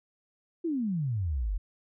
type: exponential sweep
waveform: sine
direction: down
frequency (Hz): 353 to 42.11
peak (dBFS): -27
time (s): 0.64-1.58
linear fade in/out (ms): 10
effects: none